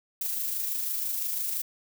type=noise with amplitude modulation; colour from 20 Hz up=violet; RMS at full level=-29 dBFS; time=0.21-1.62 s; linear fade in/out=5 ms; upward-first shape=sine; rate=26 Hz; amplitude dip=35%; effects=none